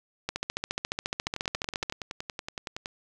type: two click trains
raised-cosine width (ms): 0.2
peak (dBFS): -17 / -12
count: 18 / 24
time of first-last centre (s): 1.27-2.859 / 0.29-1.898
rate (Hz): 10.7 / 14.3
effects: none